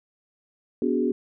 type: chord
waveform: sine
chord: G# half-diminished seventh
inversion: first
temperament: equal with one note detuned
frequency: 246.9 / 289.6 / 370 / 415.3 Hz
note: B3 / D4 / F#4 / G#4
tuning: 0 / -24 / 0 / 0 cents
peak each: -25 / -27 / -26 / -28 dBFS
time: 0.82-1.12 s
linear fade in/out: 2 ms
effects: none